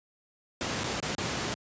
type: noise with dropouts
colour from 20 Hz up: pink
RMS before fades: -31 dBFS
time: 0.61-1.54 s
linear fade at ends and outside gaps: 0 ms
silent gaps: 0.835-0.842 / 1.001-1.027 / 1.15-1.182 s
effects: high-pass 100 Hz 12 dB/octave + resampled to 16000 Hz